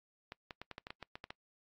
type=clicks; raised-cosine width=0.3 ms; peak=-28 dBFS; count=11; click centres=0.321 / 0.508 / 0.616 / 0.713 / 0.781 / 0.869 / 0.905 / 1.027 / 1.155 / 1.241 / 1.305 s; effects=noise-tail reverb RT60 0.1 s tail -23 dB re dry + AAC 48 kbps